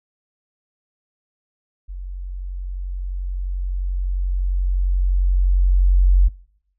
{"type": "tone with level ramp", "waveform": "sine", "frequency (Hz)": 45.74, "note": "F#1", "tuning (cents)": -19, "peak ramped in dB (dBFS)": [-28, -9], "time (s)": [1.88, 6.29], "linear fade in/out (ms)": 20, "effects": ["noise-tail reverb RT60 0.8 s tail -25 dB re dry"]}